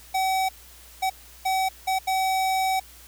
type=tone bursts at uneven times; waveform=square; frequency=760 Hz; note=F#5; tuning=46 cents sharp; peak=-22 dBFS; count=5; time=0.14-0.49 / 1.02-1.1 / 1.45-1.69 / 1.87-1.99 / 2.07-2.8 s; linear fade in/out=10 ms; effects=added 60 Hz sine -51 dBFS peak until 3.07 s + white hiss -49 dBFS RMS until 3.07 s